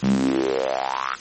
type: tone with high-pass filter sweep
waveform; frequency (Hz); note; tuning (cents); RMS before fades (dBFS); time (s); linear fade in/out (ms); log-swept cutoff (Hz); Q
sawtooth; 66; C2; +16; -22; 0.02-1.16; 20; 170 to 1400; 6.9
effects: white hiss -39 dBFS RMS until 1.2 s + MP3 32 kbps